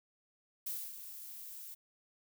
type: noise with ADSR envelope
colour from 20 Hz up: violet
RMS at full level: -38 dBFS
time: 0.66-1.75 s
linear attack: 7 ms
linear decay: 250 ms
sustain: -10 dB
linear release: 14 ms
effects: none